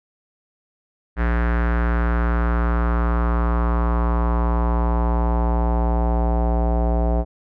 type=tone with low-pass filter sweep; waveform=square; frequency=58.6 Hz; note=A#1; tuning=10 cents sharp; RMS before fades=-19 dBFS; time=1.16-7.25 s; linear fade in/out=50 ms; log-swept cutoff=1700 to 690 Hz; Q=3.1; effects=none